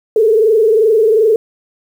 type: tone with frequency modulation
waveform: sine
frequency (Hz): 438.8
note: A4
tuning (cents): -5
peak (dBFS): -7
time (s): 0.16-1.36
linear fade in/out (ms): 2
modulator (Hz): 22.7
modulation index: 1.1
effects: 7-bit